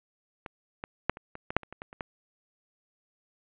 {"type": "clicks", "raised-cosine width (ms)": 0.5, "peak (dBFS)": [-23, -20, -8, -27, -25, -19, -6, -28, -27, -23, -30, -18], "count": 12, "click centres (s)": [0.462, 0.839, 1.096, 1.171, 1.354, 1.505, 1.566, 1.633, 1.726, 1.819, 1.929, 2.008], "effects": ["resampled to 8000 Hz", "8-bit"]}